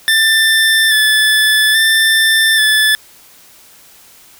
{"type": "tone with vibrato", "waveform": "25% pulse", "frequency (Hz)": 1758, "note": "A6", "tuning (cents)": -2, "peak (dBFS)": -5, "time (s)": [0.08, 2.95], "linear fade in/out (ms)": 0, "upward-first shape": "square", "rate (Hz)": 0.6, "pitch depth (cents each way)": 22, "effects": ["white hiss -43 dBFS RMS until 4.39 s"]}